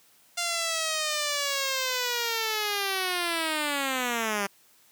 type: linear sweep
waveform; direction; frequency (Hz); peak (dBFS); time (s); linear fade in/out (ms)
5% pulse; down; 698.5 to 195.8; -15; 0.37-4.47; 10
effects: white hiss -60 dBFS RMS until 4.91 s + high-pass 100 Hz 12 dB/octave